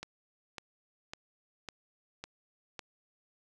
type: click train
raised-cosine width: 0.2 ms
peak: -23 dBFS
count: 6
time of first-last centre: 0.03-2.792 s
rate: 1.81 Hz
effects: none